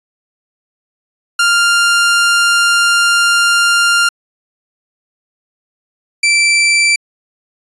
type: tone pair in turn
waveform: sawtooth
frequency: 1396.9 / 2336 Hz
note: F6 / D7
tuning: 0 / -10 cents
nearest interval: major sixth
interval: 890 cents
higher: second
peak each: -5 dBFS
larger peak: neither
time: 1.39-4.09 / 6.23-6.96 s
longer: first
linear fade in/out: 5 ms
effects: resampled to 24000 Hz